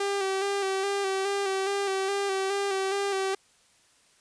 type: tone with vibrato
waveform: sawtooth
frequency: 392 Hz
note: G4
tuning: in tune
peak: -22 dBFS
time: 0-3.35 s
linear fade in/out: 5 ms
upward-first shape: square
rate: 2.4 Hz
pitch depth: 32 cents each way
effects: white hiss -62 dBFS RMS until 4.2 s + resampled to 22050 Hz

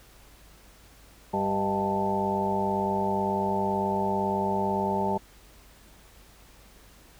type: harmonic tone with a mistuned harmonic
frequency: 98 Hz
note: G2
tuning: in tune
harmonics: 1 / 2 / 4 / 5 / 6 / 7 / 8 / 9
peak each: -40 / -30 / -31 / -38 / -33 / -40 / -36 / -28 dBFS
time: 1.33-5.18 s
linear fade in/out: 10 ms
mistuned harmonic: 6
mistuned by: +82 cents
effects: added 50 Hz sine -55 dBFS peak until 7.19 s + pink hiss -55 dBFS RMS until 7.19 s

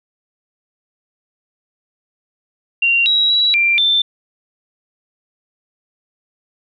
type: tone with pitch steps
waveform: sine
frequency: 2763 / 3864 / 3906 / 2369 / 3553 Hz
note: F7 / B7 / B7 / D7 / A7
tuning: -19 / -39 / -20 / +14 / +16 cents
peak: -11 dBFS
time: 2.82-4.02 s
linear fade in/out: 5 ms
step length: 240 ms
effects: none

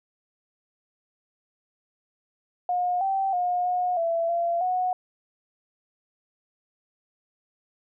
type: tone with pitch steps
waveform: sine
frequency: 717 / 776 / 716 / 722 / 669 / 684 / 733 Hz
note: F5 / G5 / F5 / F#5 / E5 / F5 / F#5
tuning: +45 / -18 / +43 / -43 / +25 / -36 / -16 cents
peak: -22 dBFS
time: 2.69-4.93 s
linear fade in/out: 2 ms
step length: 320 ms
effects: none

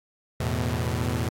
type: chord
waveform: sawtooth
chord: E suspended fourth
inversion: none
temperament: equal with one note detuned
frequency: 82.41 / 110 / 124.69 Hz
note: E2 / A2 / B2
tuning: 0 / 0 / +17 cents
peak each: -25 dBFS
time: 0.4-1.29 s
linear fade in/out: 5 ms
effects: AAC 64 kbps

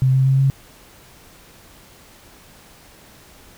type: tone with pitch steps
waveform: sine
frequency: 130.81 / 132.41 / 134.02 / 135.66 Hz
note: C3 / C3 / C3 / C#3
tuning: 0 / +21 / +42 / -37 cents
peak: -12 dBFS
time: 0.02-0.5 s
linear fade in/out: 0 ms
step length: 120 ms
effects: pink hiss -47 dBFS RMS until 3.57 s

